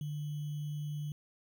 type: tone with sample-and-hold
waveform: sine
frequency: 148.3 Hz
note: D3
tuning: 17 cents sharp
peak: -35 dBFS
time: 0.01-1.12 s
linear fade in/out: 2 ms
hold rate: 3150 Hz
effects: none